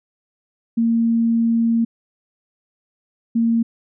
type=tone bursts at uneven times; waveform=sine; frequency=230 Hz; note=A#3; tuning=23 cents flat; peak=-14 dBFS; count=2; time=0.77-1.85 / 3.35-3.63 s; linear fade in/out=10 ms; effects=none